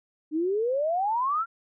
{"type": "exponential sweep", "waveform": "sine", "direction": "up", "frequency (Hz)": [297.2, 1400], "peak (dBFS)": -23, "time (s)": [0.31, 1.46], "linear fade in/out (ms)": 50, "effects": []}